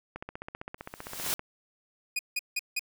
click train, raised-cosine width 0.5 ms, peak -23 dBFS, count 20, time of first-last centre 0.16-1.394 s, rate 15.4 Hz
white noise with exponential growth, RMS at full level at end -28 dBFS, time 0.78-1.34 s, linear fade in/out 1 ms, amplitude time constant 120 ms
sawtooth tone bursts, 2475 Hz, D#7, 10 cents flat, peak -24 dBFS, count 4, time 2.16-2.794 s, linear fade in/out 5 ms, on 31 ms, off 170 ms
effects none

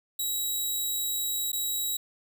10% pulse tone with dropouts, 3865 Hz, B7, 38 cents flat, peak -20 dBFS, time 0.19-1.97 s, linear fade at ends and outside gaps 5 ms, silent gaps 1.519-1.529 s, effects none

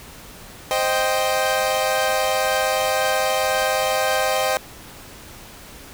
sawtooth chord, C minor, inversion none, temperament equal, 523.3 / 622.3 / 784 Hz, C5 / Eb5 / G5, 0 / 0 / 0 cents, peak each -19 / -19 / -19 dBFS, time 0.71-4.57 s, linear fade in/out 0 ms, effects pink hiss -41 dBFS RMS until 5.93 s

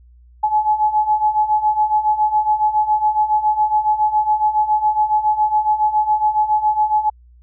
sine beating tone pair, 848 / 855.2 Hz, G#5 / A5, +36 / -49 cents, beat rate 7.2 Hz, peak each -19 / -15 dBFS, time 0.43-7.1 s, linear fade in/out 10 ms, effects added 60 Hz sine -44 dBFS peak until 7.42 s

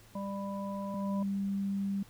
harmonic tone, 198.2 Hz, G3, 19 cents sharp, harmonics 1 / 3 / 5, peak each -36 / -41 / -42 dBFS, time 0.15-1.23 s, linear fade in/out 5 ms
sine tone, 197.5 Hz, G3, 13 cents sharp, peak -30 dBFS, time 0.94-2.03 s, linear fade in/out 5 ms
effects added 110 Hz sine -59 dBFS peak until 2.09 s + pink hiss -59 dBFS RMS until 2.09 s

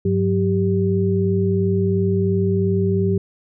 sine tone cluster, 100 / 182.9 / 391.8 Hz, G2 / F#3 / G4, +35 / -20 / -1 cents, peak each -20 dBFS, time 0.05-3.18 s, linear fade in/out 5 ms, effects none

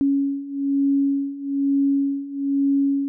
sine beating tone pair, 277.2 / 278.3 Hz, C#4 / C#4, 0 / +7 cents, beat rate 1.1 Hz, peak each -23 / -20 dBFS, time 0.01-3.08 s, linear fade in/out 0 ms, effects none

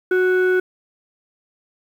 sine tone pair together, 368 / 1478.8 Hz, F#4 / F#6, -9 / -1 cents, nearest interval 2 octaves, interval 2408 cents, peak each -13 / -19 dBFS, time 0.11-0.6 s, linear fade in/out 5 ms, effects tanh soft clip ceiling -11 dBFS + 8-bit

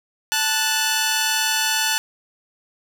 10% pulse tone pair together, 877.6 / 1476 Hz, A5 / F#6, -5 / -5 cents, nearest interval major sixth, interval 900 cents, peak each -13 dBFS, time 0.32-1.98 s, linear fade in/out 0 ms, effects none

